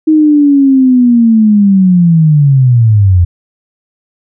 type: linear sweep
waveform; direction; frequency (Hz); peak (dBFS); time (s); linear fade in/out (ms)
sine; down; 315.6 to 84.3; -3; 0.07-3.25; 10
effects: none